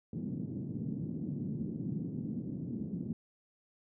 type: band-pass noise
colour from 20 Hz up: pink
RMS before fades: -38 dBFS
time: 0.13-3.13 s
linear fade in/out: 2 ms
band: 140 to 270 Hz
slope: 24 dB/octave
effects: none